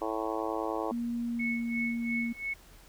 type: harmonic tone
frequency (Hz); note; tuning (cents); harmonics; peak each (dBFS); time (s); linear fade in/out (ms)
110; A2; 0; 3 / 4 / 5 / 6 / 7 / 8 / 9 / 10; -36 / -37 / -38 / -39 / -39 / -40 / -41 / -41; 0.01-0.92; 10
type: tone with pitch glide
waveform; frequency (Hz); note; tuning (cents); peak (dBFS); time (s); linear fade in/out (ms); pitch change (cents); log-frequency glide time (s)
sine; 236.3 to 233.7; A#3 to A#3; +24 to +5; -30; 0.91-2.33; 10; -19; 1.27-1.48
type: tone with tremolo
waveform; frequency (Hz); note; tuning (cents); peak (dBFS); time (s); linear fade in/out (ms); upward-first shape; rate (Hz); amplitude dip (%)
sine; 2203; C#7; -11; -30; 1.39-2.54; 10; sine; 2.9; 90
effects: added 41 Hz sine -56 dBFS peak until 2.88 s + pink hiss -57 dBFS RMS until 2.88 s